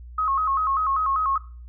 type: tone with vibrato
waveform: sine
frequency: 1174.7 Hz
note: D6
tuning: in tune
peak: -20 dBFS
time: 0.18-1.38 s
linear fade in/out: 5 ms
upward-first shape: square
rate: 5.1 Hz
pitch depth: 130 cents each way
effects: noise-tail reverb RT60 0.4 s tail -19 dB re dry + added 60 Hz sine -38 dBFS peak until 1.68 s